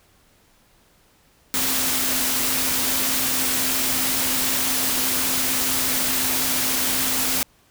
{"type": "tone in noise", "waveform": "sine", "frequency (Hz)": 259.8, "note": "C4", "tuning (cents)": -12, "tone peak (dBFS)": -33, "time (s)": [1.54, 7.43], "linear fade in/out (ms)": 0, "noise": "white", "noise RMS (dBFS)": -22, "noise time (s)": [1.54, 7.43], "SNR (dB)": -14, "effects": ["pink hiss -58 dBFS RMS until 7.7 s"]}